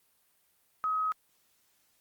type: tone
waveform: sine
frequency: 1269 Hz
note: D#6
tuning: 34 cents sharp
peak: -27 dBFS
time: 0.84-1.12 s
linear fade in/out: 0 ms
effects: white hiss -70 dBFS RMS until 2 s + Opus 32 kbps